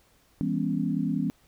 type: chord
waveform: sine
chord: C# half-diminished seventh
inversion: first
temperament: equal with one note detuned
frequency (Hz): 164.81 / 200.3 / 246.9 / 277.2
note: E3 / G3 / B3 / C#4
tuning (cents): 0 / +38 / 0 / 0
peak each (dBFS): -30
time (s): 0.41-1.3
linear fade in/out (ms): 0
effects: pink hiss -63 dBFS RMS until 1.47 s